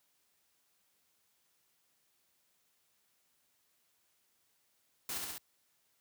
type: noise with echo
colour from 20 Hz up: white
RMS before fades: -39 dBFS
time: 5.09-5.18 s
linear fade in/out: 2 ms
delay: 67 ms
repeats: 3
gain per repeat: -2 dB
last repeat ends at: 5.381 s
effects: white hiss -75 dBFS RMS until 6 s + high-pass 60 Hz 12 dB/octave